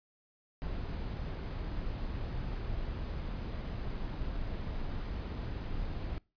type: noise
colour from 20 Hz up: brown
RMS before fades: -37 dBFS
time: 0.62-6.18 s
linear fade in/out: 0 ms
effects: noise-tail reverb RT60 0.3 s tail -24 dB re dry + resampled to 11025 Hz